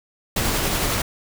pink noise with tremolo, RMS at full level -21 dBFS, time 0.36-1.02 s, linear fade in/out 5 ms, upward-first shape sine, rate 11 Hz, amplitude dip 25%, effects none

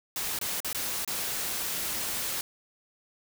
white noise with dropouts, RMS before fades -32 dBFS, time 0.16-2.41 s, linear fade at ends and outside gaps 1 ms, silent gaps 0.389-0.413 / 0.603-0.646 / 0.729-0.747 / 1.048-1.076 s, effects none

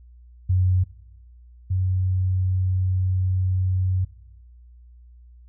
sine tone pair in turn, 92 / 92.91 Hz, F#2 / F#2, -9 / +8 cents, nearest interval unison, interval 17 cents, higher second, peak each -16 / -19 dBFS, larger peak first, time 0.49-0.84 / 1.7-4.05 s, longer second, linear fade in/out 10 ms, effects noise-tail reverb RT60 1.0 s tail -21 dB re dry + added 60 Hz sine -45 dBFS peak until 5.48 s

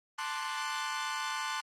sawtooth chord, D dominant seventh, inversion second, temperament equal, 880 / 1046.5 / 1174.7 / 1480 Hz, A5 / C6 / D6 / F#6, 0 / 0 / 0 / 0 cents, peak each -35 / -34 / -37 / -35 dBFS, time 0.18-1.61 s, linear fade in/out 10 ms, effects low-pass 8000 Hz 12 dB/octave + Opus 24 kbps

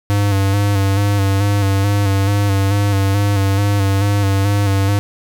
square tone with vibrato, 99.7 Hz, G2, 30 cents sharp, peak -13 dBFS, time 0.1-4.99 s, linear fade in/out 0 ms, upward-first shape square, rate 2.3 Hz, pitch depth 33 cents each way, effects none

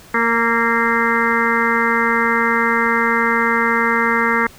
harmonic tone with a mistuned harmonic, 231.6 Hz, A#3, 11 cents flat, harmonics 1 / 2 / 4 / 5 / 6 / 7 / 8 / 9, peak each -22 / -22 / -22 / -22 / -22 / -22 / -22 / -22 dBFS, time 0.14-4.47 s, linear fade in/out 5 ms, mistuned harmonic 6, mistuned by -25 cents, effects pink hiss -43 dBFS RMS until 4.58 s

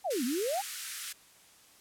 sine exponential two-way sweep, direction down then up, 852 to 227.1 to 852 Hz, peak -29 dBFS, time 0.04-0.62 s, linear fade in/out 20 ms, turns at 0.24 s
white high-pass noise, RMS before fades -38 dBFS, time 0.1-1.13 s, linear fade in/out 10 ms, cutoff 1300 Hz, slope 48 dB/octave
effects white hiss -59 dBFS RMS until 1.8 s + low-pass 12000 Hz 12 dB/octave

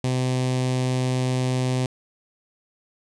sawtooth tone with notch filter, 127.9 Hz, C3, 39 cents flat, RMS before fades -23 dBFS, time 0.04-1.86 s, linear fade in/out 2 ms, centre 1400 Hz, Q 1.3, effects resampled to 22050 Hz + 9-bit

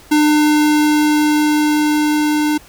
square tone with level ramp, 300.9 Hz, D4, 42 cents sharp, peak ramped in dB -10 to -14 dBFS, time 0.11-2.58 s, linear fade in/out 10 ms, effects pink hiss -43 dBFS RMS until 2.68 s

